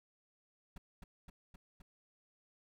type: noise with echo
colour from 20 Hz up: brown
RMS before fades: -44 dBFS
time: 0.76-0.78 s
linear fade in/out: 5 ms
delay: 260 ms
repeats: 4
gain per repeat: -2 dB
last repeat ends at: 1.82 s
effects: none